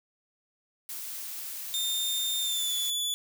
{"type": "noise", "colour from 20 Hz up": "blue", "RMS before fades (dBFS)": -38, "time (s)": [0.89, 2.9], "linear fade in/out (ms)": 0}
{"type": "tone with pitch glide", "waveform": "sawtooth", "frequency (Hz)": [3628, 3452], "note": ["A#7", "A7"], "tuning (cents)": [-48, -34], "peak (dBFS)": -25, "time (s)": [1.74, 3.14], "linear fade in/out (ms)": 0, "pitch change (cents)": -86, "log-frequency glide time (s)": [2.39, 2.75]}
{"effects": []}